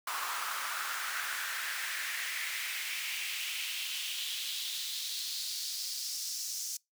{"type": "noise with high-pass filter sweep", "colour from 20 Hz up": "pink", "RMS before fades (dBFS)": -37, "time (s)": [0.07, 6.77], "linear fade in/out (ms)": 5, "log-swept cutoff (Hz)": [1100, 6000], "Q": 3, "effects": ["noise-tail reverb RT60 0.2 s tail -25 dB re dry"]}